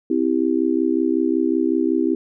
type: chord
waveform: sine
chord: C major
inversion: none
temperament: just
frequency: 261.6 / 327 / 392.4 Hz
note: C4 / E4 / G4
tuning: 0 / -14 / +2 cents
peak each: -21 / -19 / -23 dBFS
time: 0.1-2.15 s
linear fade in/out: 5 ms
effects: none